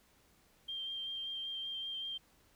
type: tone with vibrato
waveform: sine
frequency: 3173 Hz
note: G7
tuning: 20 cents sharp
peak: -38 dBFS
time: 0.68-2.18 s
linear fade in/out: 10 ms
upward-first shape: sine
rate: 5.2 Hz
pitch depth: 13 cents each way
effects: pink hiss -68 dBFS RMS until 2.55 s